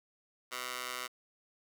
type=tone with high-pass filter; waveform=15% pulse; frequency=125.4 Hz; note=B2; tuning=27 cents sharp; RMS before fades=-40 dBFS; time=0.51-1.08 s; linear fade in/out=20 ms; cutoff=1200 Hz; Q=0.8; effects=none